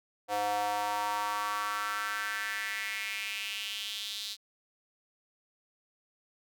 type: tone with high-pass filter sweep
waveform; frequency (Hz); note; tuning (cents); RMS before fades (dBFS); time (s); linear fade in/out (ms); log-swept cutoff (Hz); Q
square; 103.4; G#2; -7; -34; 0.28-4.37; 50; 640 to 4000; 3.9
effects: none